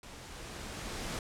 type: noise with level ramp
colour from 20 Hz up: pink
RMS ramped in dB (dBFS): -49 to -37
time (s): 0.03-1.19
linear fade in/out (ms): 2
effects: low-pass 9000 Hz 12 dB/octave